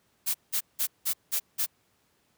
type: noise bursts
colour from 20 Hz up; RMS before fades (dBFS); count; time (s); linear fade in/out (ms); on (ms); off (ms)
blue; -27; 6; 0.26-1.664; 20; 84; 180
effects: pink hiss -69 dBFS RMS until 2.37 s + high-pass 80 Hz 12 dB/octave